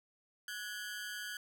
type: ring-modulated tone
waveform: sawtooth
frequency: 1568 Hz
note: G6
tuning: in tune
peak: -34 dBFS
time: 0.48-1.37 s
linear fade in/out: 2 ms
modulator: 104 Hz
effects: none